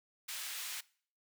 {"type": "high-pass noise", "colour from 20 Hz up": "pink", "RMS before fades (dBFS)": -42, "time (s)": [0.28, 0.81], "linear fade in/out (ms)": 10, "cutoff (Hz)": 2100, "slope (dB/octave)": 12, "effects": ["noise-tail reverb RT60 0.5 s tail -22 dB re dry"]}